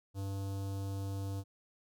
square tone with notch filter, 98 Hz, G2, in tune, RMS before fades -38 dBFS, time 0.14-1.44 s, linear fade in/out 50 ms, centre 2000 Hz, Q 0.53, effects none

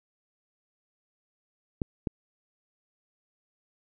clicks, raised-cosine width 3 ms, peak -15 dBFS, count 2, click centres 1.818 / 2.072 s, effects none

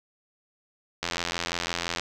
click train, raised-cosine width 0.2 ms, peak -10 dBFS, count 84, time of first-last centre 1.03-1.996 s, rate 85.9 Hz, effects none

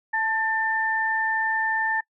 sine tone pair together, 880 / 1788.7 Hz, A5 / A6, 0 / +28 cents, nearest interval octave, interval 1228 cents, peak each -26 / -23 dBFS, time 0.13-2.01 s, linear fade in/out 10 ms, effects noise-tail reverb RT60 0.1 s tail -25 dB re dry

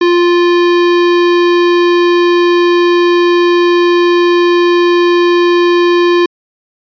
square tone, 349.2 Hz, F4, in tune, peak -7 dBFS, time 0.01-6.26 s, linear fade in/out 5 ms, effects resampled to 11025 Hz

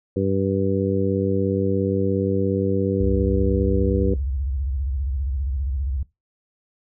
harmonic tone, 97.1 Hz, G2, 16 cents flat, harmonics 1 / 2 / 3 / 4 / 5, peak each -25 / -25 / -25 / -25 / -25 dBFS, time 0.16-4.14 s, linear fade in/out 5 ms
sine tone with vibrato, 67 Hz, C2, 42 cents sharp, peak -22 dBFS, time 3-6.03 s, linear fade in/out 5 ms, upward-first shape square, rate 15 Hz, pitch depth 170 cents each way
effects noise-tail reverb RT60 0.2 s tail -18 dB re dry

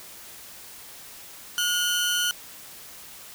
sawtooth tone pair together, 1437 / 3048 Hz, F6 / G7, +49 / -49 cents, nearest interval octave + minor second, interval 1302 cents, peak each -22 dBFS, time 1.58-2.31 s, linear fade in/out 0 ms, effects white hiss -44 dBFS RMS until 3.34 s

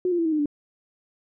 sine tone with pitch steps, 363.6 / 348 / 333 / 318.7 / 305 / 291.9 Hz, F#4 / F4 / E4 / D#4 / D#4 / D4, -30 / -6 / +18 / +42 / -34 / -10 cents, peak -20 dBFS, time 0.05-0.458 s, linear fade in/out 2 ms, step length 68 ms, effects none

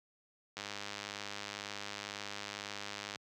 click train, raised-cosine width 0.2 ms, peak -23 dBFS, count 265, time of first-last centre 0.57-3.158 s, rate 102 Hz, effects high-pass 100 Hz 12 dB/octave

